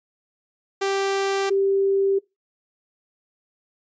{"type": "tone pair in turn", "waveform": ["sawtooth", "sine"], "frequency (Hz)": [392, 392], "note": ["G4", "G4"], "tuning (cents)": [0, 0], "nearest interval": "unison", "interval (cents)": 0, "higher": "neither", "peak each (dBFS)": -17, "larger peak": "neither", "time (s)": [[0.81, 1.5], [1.5, 2.19]], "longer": "neither", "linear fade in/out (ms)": 10, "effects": ["noise-tail reverb RT60 0.2 s tail -22 dB re dry", "resampled to 16000 Hz"]}